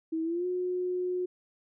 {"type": "tone with pitch glide", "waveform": "sine", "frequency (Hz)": [322.8, 362.3], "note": ["E4", "F#4"], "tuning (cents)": [-36, -36], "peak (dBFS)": -28, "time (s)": [0.12, 1.26], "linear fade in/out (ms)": 10, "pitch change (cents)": 200, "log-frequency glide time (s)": [0.23, 0.46], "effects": []}